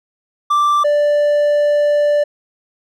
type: tone pair in turn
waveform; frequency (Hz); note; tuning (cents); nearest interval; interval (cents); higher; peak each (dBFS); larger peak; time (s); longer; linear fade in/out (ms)
triangle; 1174.7 / 587.4; D6 / D5; 0 / 0; octave; 1200; first; -9; neither; 0.5-0.84 / 0.84-2.24; second; 10
effects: none

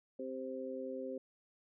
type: harmonic tone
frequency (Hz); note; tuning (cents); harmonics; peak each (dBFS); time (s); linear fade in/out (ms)
130.81; C3; 0; 2 / 3 / 4; -44 / -45 / -42; 0.19-1.18; 5
effects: none

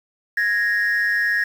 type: tone pair together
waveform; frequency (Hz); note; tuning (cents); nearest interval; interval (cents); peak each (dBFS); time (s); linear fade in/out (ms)
sine; 1661.3 / 1864.7; G#6 / A#6; 0 / 0; major second; 200; -18; 0.37-1.44; 5
effects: tanh soft clip ceiling -14 dBFS + 7-bit

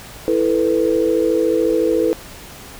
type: chord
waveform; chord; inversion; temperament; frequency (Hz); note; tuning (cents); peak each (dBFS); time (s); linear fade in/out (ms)
sine; E suspended fourth; none; equal; 329.6 / 440 / 493.9; E4 / A4 / B4; 0 / 0 / 0; -18; 0.28-2.13; 0
effects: pink hiss -37 dBFS RMS until 2.79 s

